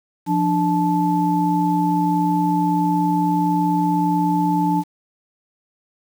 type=tone cluster; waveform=sine; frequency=174.4 / 295.9 / 871 Hz; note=F3 / D4 / A5; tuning=-2 / +13 / -18 cents; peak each=-20 dBFS; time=0.26-4.84 s; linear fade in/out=50 ms; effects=7-bit